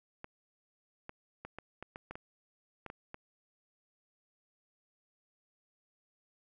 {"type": "clicks", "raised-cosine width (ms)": 0.5, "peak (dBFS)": -28, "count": 11, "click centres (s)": [0.244, 1.094, 1.45, 1.586, 1.826, 1.959, 2.11, 2.155, 2.863, 2.901, 3.144], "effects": []}